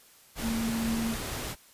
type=tone in noise; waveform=sine; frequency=227.3 Hz; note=A#3; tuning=43 cents flat; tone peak=-28 dBFS; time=0.41-1.16 s; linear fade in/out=50 ms; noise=pink; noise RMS=-35 dBFS; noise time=0.35-1.56 s; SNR=+4 dB; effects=white hiss -57 dBFS RMS until 1.73 s + resampled to 32000 Hz